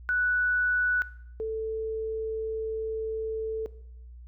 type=tone pair in turn; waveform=sine; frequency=1480 / 441.4 Hz; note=F#6 / A4; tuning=0 / +5 cents; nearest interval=octave + major sixth; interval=2095 cents; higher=first; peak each=-23 / -28 dBFS; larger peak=first; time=0.09-1.02 / 1.4-3.66 s; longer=second; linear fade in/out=0 ms; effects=noise-tail reverb RT60 0.7 s tail -18 dB re dry + added 60 Hz sine -43 dBFS peak until 4.27 s